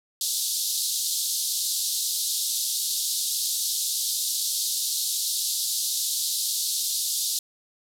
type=band-pass noise; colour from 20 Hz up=pink; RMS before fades=-27 dBFS; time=0.21-7.39 s; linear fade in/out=2 ms; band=3700 to 14000 Hz; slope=48 dB/octave; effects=none